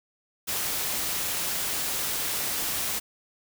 white noise, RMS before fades -29 dBFS, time 0.47-3 s, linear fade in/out 20 ms, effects none

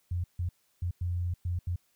sine tone bursts at uneven times, 88 Hz, F2, 14 cents sharp, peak -28 dBFS, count 6, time 0.11-0.24 / 0.39-0.49 / 0.82-0.91 / 1.01-1.34 / 1.45-1.59 / 1.67-1.76 s, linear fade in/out 5 ms, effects white hiss -71 dBFS RMS until 1.95 s

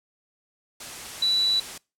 sine tone in noise, 3951 Hz, B7, in tune, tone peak -19 dBFS, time 1.22-1.6 s, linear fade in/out 5 ms, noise white, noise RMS -37 dBFS, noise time 0.8-1.78 s, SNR +15 dB, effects noise-tail reverb RT60 0.3 s tail -25 dB re dry + low-pass 10000 Hz 12 dB/octave

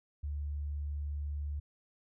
sine tone, 72.9 Hz, D2, 12 cents flat, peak -34 dBFS, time 0.23-1.6 s, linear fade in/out 10 ms, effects none

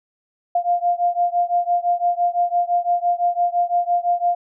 sine beating tone pair, 698.5 / 704.4 Hz, F5 / F5, 0 / +15 cents, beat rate 5.9 Hz, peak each -19 / -20 dBFS, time 0.55-4.35 s, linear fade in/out 5 ms, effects none

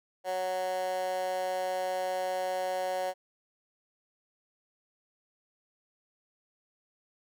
15% pulse tone with high-pass filter, 185 Hz, F#3, in tune, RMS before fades -32 dBFS, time 0.24-3.14 s, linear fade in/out 50 ms, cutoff 630 Hz, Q 5.1, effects none

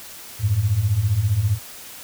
sine beating tone pair, 92.5 / 107.5 Hz, F#2 / A2, 0 / -40 cents, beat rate 15 Hz, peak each -22 / -18 dBFS, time 0.39-1.59 s, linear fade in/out 50 ms, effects white hiss -39 dBFS RMS until 2.03 s

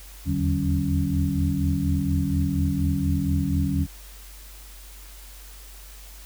sine tone cluster, 79.6 / 83.8 / 147.1 / 189.5 / 277.2 Hz, D#2 / E2 / D3 / F#3 / C#4, +40 / +29 / +3 / +42 / 0 cents, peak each -27 dBFS, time 0.25-3.87 s, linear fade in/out 50 ms, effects added 48 Hz sine -42 dBFS peak until 6.25 s + white hiss -47 dBFS RMS until 6.25 s

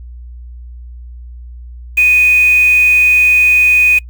sine tone with quantisation, 2489 Hz, D#7, in tune, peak -6 dBFS, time 1.97-3.99 s, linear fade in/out 10 ms, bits 4, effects noise-tail reverb RT60 0.1 s tail -24 dB re dry + added 60 Hz sine -28 dBFS peak until 4.09 s

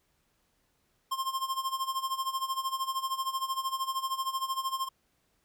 square tone with tremolo, 1060 Hz, C6, 22 cents sharp, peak -28 dBFS, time 1.11-4.89 s, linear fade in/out 10 ms, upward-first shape sine, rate 13 Hz, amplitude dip 80%, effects pink hiss -73 dBFS RMS until 5.44 s

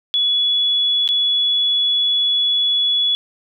sine tone with dropouts, 3398 Hz, G#7, 39 cents sharp, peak -14 dBFS, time 0.14-3.15 s, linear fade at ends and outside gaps 0 ms, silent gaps 1.077-1.089 s, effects none

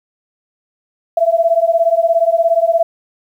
sine beating tone pair, 659.3 / 676.3 Hz, E5 / E5, 0 / +44 cents, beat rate 17 Hz, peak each -13 dBFS, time 1.17-2.83 s, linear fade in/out 5 ms, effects 8-bit

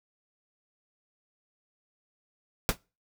pink noise with exponential decay, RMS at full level -21 dBFS, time 2.69-2.77 s, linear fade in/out 0 ms, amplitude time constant 16 ms, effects noise-tail reverb RT60 0.3 s tail -24 dB re dry

